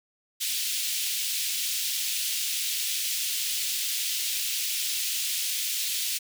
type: high-pass noise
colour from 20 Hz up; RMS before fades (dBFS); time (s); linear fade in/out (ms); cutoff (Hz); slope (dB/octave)
pink; -29; 0.4-6.19; 20; 2800; 24
effects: none